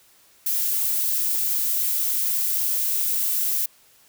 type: noise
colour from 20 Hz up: violet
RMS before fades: -23 dBFS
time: 0.46-3.66 s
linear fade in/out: 5 ms
effects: white hiss -56 dBFS RMS until 4.08 s